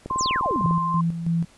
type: click train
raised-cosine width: 2 ms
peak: -19 dBFS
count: 14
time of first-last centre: 0.06-0.71 s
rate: 20 Hz
type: tone with vibrato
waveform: sine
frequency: 1046.5 Hz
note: C6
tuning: in tune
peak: -22 dBFS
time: 0.1-1.01 s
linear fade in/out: 5 ms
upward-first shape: square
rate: 16 Hz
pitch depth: 8 cents each way
type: exponential sweep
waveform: sine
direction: down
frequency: 8372 to 110 Hz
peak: -24 dBFS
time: 0.18-0.67 s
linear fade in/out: 10 ms
type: tone with tremolo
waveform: sine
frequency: 167.5 Hz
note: E3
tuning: 28 cents sharp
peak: -19 dBFS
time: 0.62-1.45 s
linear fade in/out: 5 ms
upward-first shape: square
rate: 3.1 Hz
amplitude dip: 60%
effects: pink hiss -54 dBFS RMS until 1.57 s + resampled to 24000 Hz